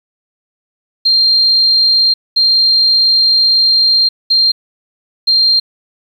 sine tone bursts at uneven times, 4186 Hz, C8, in tune, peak -7 dBFS, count 4, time 1.05-2.14 / 2.36-4.09 / 4.3-4.52 / 5.27-5.6 s, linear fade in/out 10 ms, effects 7-bit

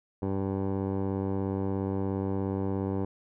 15% pulse tone with low-pass filter, 97 Hz, G2, 18 cents flat, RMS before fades -30 dBFS, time 0.22-3.05 s, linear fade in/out 5 ms, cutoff 650 Hz, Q 2, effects none

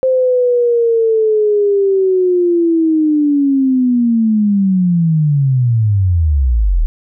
sine linear sweep, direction down, 523.3 to 36.02 Hz, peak -9 dBFS, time 0.03-6.86 s, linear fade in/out 0 ms, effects none

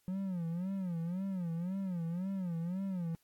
triangle tone with vibrato, 179.6 Hz, F3, 49 cents sharp, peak -32 dBFS, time 0.08-3.15 s, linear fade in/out 0 ms, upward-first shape sine, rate 1.9 Hz, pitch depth 150 cents each way, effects white hiss -74 dBFS RMS until 3.23 s + AAC 64 kbps

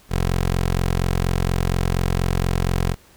15% pulse tone, 44.22 Hz, F1, 22 cents sharp, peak -12 dBFS, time 0.09-2.96 s, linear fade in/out 50 ms, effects pink hiss -52 dBFS RMS until 3.16 s

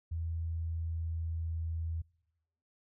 sine tone with pitch glide, 82.41 to 81.89 Hz, E2 to E2, 0 to -11 cents, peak -33 dBFS, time 0.11-2.02 s, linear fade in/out 10 ms, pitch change -11 cents, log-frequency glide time 0.39-1.6 s, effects noise-tail reverb RT60 1.0 s tail -26 dB re dry

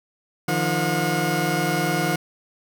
20% pulse tone cluster, 152.8 / 172.6 / 721 Hz, D#3 / F3 / F#5, -31 / -20 / -45 cents, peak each -20 dBFS, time 0.48-2.16 s, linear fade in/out 5 ms, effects none

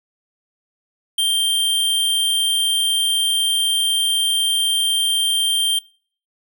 square tone, 3166 Hz, G7, 17 cents sharp, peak -16 dBFS, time 1.18-5.79 s, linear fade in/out 5 ms, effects noise-tail reverb RT60 0.5 s tail -25 dB re dry

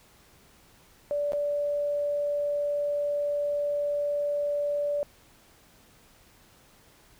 sine tone with dropouts, 581 Hz, D5, 19 cents flat, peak -25 dBFS, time 1.11-5.03 s, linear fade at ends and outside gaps 0 ms, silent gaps 1.321-1.333 s, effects pink hiss -58 dBFS RMS until 7.19 s

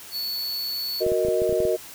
square tone, 4435 Hz, C#8, in tune, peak -27 dBFS, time 0.11-1.04 s, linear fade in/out 50 ms
sine chord, D# minor, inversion first, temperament equal, 370 / 466.2 / 622.3 Hz, F#4 / A#4 / D#5, 0 / 0 / 0 cents, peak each -24 dBFS, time 1-1.77 s, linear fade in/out 20 ms
clicks, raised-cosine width 3 ms, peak -20 dBFS, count 9, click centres 1.065 / 1.119 / 1.25 / 1.285 / 1.419 / 1.494 / 1.526 / 1.603 / 1.652 s
effects white hiss -42 dBFS RMS until 1.94 s

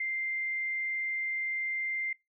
sine tone, 2093 Hz, C7, in tune, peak -30 dBFS, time 0-2.13 s, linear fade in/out 5 ms, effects noise-tail reverb RT60 0.2 s tail -22 dB re dry

